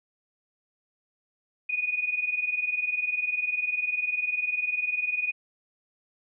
sine tone pair together, 2455 / 2475 Hz, D#7 / D#7, -24 / -10 cents, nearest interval unison, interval 14 cents, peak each -30 / -27 dBFS, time 1.69-5.32 s, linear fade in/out 10 ms, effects none

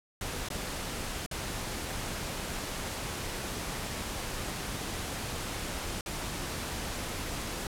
pink noise with dropouts, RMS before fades -36 dBFS, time 0.21-7.67 s, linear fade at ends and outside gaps 2 ms, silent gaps 0.487-0.502 / 1.263-1.312 / 6.01-6.06 s, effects low-pass 12000 Hz 12 dB/octave

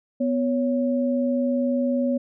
sine tone pair together, 248.1 / 557 Hz, B3 / C#5, +8 / +8 cents, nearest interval octave + major second, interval 1400 cents, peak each -21 / -25 dBFS, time 0.2-2.18 s, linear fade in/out 10 ms, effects none

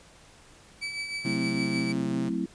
30% pulse tone with tremolo, 2300 Hz, D7, 37 cents flat, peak -27 dBFS, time 0.81-1.93 s, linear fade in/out 20 ms, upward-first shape triangle, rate 6.5 Hz, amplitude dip 55%
sawtooth tone, 133.4 Hz, C3, 34 cents sharp, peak -30 dBFS, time 1.24-2.3 s, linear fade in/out 20 ms
sine chord, F# half-diminished seventh, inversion none, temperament equal with one note detuned, 185 / 222 / 261.6 / 329.6 Hz, F#3 / A3 / C4 / E4, 0 / +16 / 0 / 0 cents, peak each -32 dBFS, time 1.25-2.46 s, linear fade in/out 5 ms
effects pink hiss -54 dBFS RMS until 2.54 s + resampled to 22050 Hz

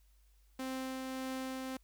sawtooth tone with tremolo, 261.6 Hz, C4, in tune, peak -33 dBFS, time 0.59-1.77 s, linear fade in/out 5 ms, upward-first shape triangle, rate 1.7 Hz, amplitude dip 25%, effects added 50 Hz sine -63 dBFS peak until 1.83 s + white hiss -75 dBFS RMS until 1.83 s

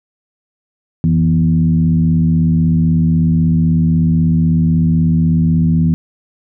sine tone with frequency modulation, 165 Hz, E3, 2 cents sharp, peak -9 dBFS, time 1.04-5.94 s, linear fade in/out 0 ms, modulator 76.2 Hz, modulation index 0.84, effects none

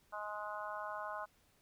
harmonic tone, 209.6 Hz, G#3, 16 cents sharp, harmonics 3 / 4 / 5 / 6 / 7, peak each -46 / -47 / -45 / -47 / -48 dBFS, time 0.12-1.26 s, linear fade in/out 20 ms, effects pink hiss -71 dBFS RMS until 1.61 s

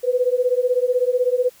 sine beating tone pair, 490.8 / 506.8 Hz, B4 / B4, -11 / +45 cents, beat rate 16 Hz, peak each -19 dBFS, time 0.03-1.5 s, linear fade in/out 20 ms, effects white hiss -51 dBFS RMS until 1.6 s

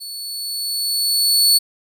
sawtooth tone with level ramp, 4435 Hz, C#8, in tune, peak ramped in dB -27 to -7 dBFS, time 0-1.59 s, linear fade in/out 20 ms, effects none

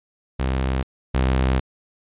sawtooth tone pair in turn, 65.41 / 64.92 Hz, C2 / C2, 0 / -13 cents, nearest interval unison, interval 13 cents, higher first, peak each -16 / -13 dBFS, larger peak second, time 0.39-0.83 / 1.14-1.6 s, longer second, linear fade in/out 10 ms, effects resampled to 8000 Hz

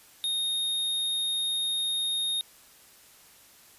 square tone, 3706 Hz, A#7, 11 cents flat, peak -27 dBFS, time 0.24-2.41 s, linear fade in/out 0 ms, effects white hiss -55 dBFS RMS until 3.78 s + resampled to 32000 Hz

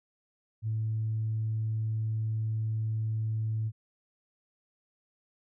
sine tone, 110 Hz, A2, in tune, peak -27 dBFS, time 0.62-3.72 s, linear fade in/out 50 ms, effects tanh soft clip ceiling -23 dBFS

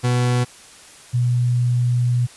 40% pulse / sine tone pair in turn, 123.3 / 122.24 Hz, B2 / B2, -2 / -17 cents, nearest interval unison, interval 15 cents, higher first, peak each -15 dBFS, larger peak neither, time 0.03-0.45 / 1.13-2.27 s, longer second, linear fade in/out 20 ms, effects white hiss -44 dBFS RMS until 2.36 s + resampled to 24000 Hz

